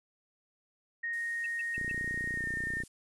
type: tone with pitch glide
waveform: sine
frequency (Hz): 1861 to 1819.5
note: A#6 to A#6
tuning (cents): -3 to -42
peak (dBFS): -32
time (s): 1.03-2.83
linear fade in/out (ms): 10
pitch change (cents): -39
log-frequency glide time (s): 2.34-2.45
type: noise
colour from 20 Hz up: violet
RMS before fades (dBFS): -49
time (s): 1.13-2.88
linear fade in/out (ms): 5
type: tone bursts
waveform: sine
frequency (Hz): 2637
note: E7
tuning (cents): 0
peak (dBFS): -39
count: 4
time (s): 1.44-1.914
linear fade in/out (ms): 2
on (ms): 21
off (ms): 130
type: click train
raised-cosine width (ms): 3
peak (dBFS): -29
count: 33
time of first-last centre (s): 1.78-2.836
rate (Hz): 30.3
effects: resampled to 24000 Hz